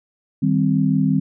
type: chord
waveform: sine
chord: C minor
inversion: first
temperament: equal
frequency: 155.56 / 196 / 261.6 Hz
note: Eb3 / G3 / C4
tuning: 0 / 0 / 0 cents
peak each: -19 dBFS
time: 0.42-1.2 s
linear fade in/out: 10 ms
effects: none